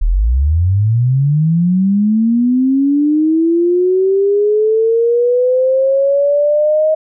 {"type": "linear sweep", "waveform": "sine", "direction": "up", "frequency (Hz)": [34.76, 630], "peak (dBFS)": -9, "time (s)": [0.01, 6.95], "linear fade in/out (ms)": 10, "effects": []}